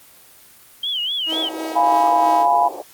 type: tone with vibrato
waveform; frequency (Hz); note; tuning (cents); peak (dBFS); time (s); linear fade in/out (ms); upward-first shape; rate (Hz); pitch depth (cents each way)
sine; 3136; G7; 0; -20; 0.83-1.49; 5; sine; 4; 160
type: tone with tremolo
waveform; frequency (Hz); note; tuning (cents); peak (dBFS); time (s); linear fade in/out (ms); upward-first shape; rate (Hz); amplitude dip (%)
sawtooth; 320; D#4; +49; -21; 1.26-2.47; 50; triangle; 3.1; 50
type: band-pass noise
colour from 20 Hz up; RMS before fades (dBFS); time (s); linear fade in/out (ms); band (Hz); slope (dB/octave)
white; -32; 1.32-2.82; 2; 300 to 850; 48
type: chord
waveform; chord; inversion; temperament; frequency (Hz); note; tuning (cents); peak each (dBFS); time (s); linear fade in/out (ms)
sine; F diminished; none; equal; 698.5 / 830.6 / 987.8; F5 / Ab5 / Cb6; 0 / 0 / 0; -17; 1.75-2.69; 20
effects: white hiss -47 dBFS RMS until 2.93 s + Opus 24 kbps